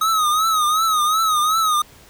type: tone with vibrato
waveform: square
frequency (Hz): 1262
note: D#6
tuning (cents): +24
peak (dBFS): -16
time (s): 0.01-1.82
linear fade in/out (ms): 5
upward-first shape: triangle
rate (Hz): 2.7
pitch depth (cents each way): 100
effects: pink hiss -47 dBFS RMS until 2.09 s